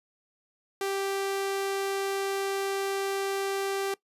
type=tone; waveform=sawtooth; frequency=392 Hz; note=G4; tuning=in tune; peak=-24 dBFS; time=0.81-3.94 s; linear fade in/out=2 ms; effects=noise-tail reverb RT60 0.1 s tail -20 dB re dry + resampled to 32000 Hz